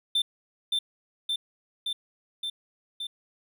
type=tone with echo; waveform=triangle; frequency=3560 Hz; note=A7; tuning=20 cents sharp; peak=-20 dBFS; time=0.15-0.22 s; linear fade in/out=5 ms; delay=570 ms; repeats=5; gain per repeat=-2 dB; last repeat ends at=3.07 s; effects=none